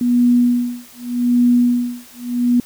sine tone with tremolo, 243.2 Hz, B3, 26 cents flat, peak -9 dBFS, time 0.01-2.6 s, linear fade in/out 2 ms, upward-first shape sine, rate 0.84 Hz, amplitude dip 100%, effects white hiss -43 dBFS RMS until 2.65 s

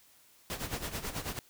pink noise with tremolo, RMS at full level -35 dBFS, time 0.5-1.39 s, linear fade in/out 0 ms, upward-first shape sine, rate 9.2 Hz, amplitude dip 75%, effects white hiss -62 dBFS RMS until 1.49 s

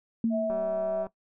sine tone with exponential decay, 227.9 Hz, A#3, 39 cents flat, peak -21 dBFS, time 0.24-0.98 s, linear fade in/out 2 ms, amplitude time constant 160 ms
sine tone, 650 Hz, E5, 24 cents flat, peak -26 dBFS, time 0.3-1.07 s, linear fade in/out 50 ms
click train, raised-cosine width 1 ms, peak -27 dBFS, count 110, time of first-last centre 0.5-1.068 s, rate 192 Hz
effects noise-tail reverb RT60 0.1 s tail -18 dB re dry

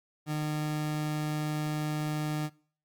30% pulse tone, 151.9 Hz, D#3, 41 cents flat, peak -27 dBFS, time 0.26-2.5 s, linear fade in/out 50 ms, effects noise-tail reverb RT60 0.5 s tail -23 dB re dry + Opus 48 kbps

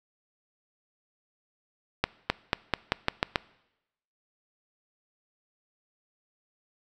accelerating click train, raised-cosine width 0.3 ms, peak -6 dBFS, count 8, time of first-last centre 2.04-3.358 s, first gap 260 ms, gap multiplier 0.89, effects noise-tail reverb RT60 0.9 s tail -22 dB re dry

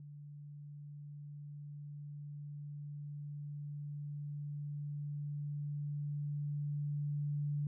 sine tone with level ramp, 145.9 Hz, D3, 11 cents flat, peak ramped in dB -48 to -33 dBFS, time 0-7.67 s, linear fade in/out 2 ms, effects none

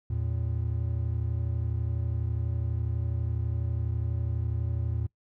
triangle tone pair together, 81.19 / 113.3 Hz, E2 / A#2, -26 / -49 cents, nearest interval tritone, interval 577 cents, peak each -28 dBFS, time 0.1-5.07 s, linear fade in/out 5 ms, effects noise-tail reverb RT60 0.1 s tail -21 dB re dry

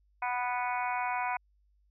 harmonic tone, 246.6 Hz, B3, 2 cents flat, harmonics 3 / 4 / 5 / 6 / 7 / 8 / 9 / 10, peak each -34 / -33 / -44 / -39 / -50 / -46 / -40 / -42 dBFS, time 0.22-1.37 s, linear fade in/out 5 ms, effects added 50 Hz sine -65 dBFS peak until 1.9 s

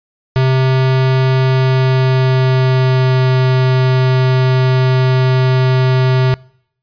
square tone with pitch glide, 130.81 to 129.38 Hz, C3 to C3, 0 to -19 cents, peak -10 dBFS, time 0.36-6.34 s, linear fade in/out 0 ms, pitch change -19 cents, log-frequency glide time 1.42-3.28 s, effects noise-tail reverb RT60 0.7 s tail -25 dB re dry + resampled to 11025 Hz

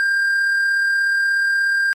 triangle tone with amplitude modulation, 1596 Hz, G6, 31 cents sharp, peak -12 dBFS, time 0-1.93 s, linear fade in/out 0 ms, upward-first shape sine, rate 36.7 Hz, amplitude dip 25%, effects MP3 64 kbps

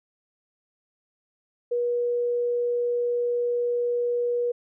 sine tone, 482 Hz, B4, 42 cents flat, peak -22 dBFS, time 1.71-4.52 s, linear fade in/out 10 ms, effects none

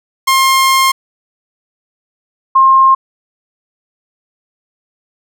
sawtooth / sine tone pair in turn, 1064 / 1064 Hz, C6 / C6, +29 / +29 cents, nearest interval unison, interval 0 cents, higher neither, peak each -4 dBFS, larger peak neither, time 0.27-0.92 / 2.55-2.95 s, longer first, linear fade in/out 10 ms, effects none

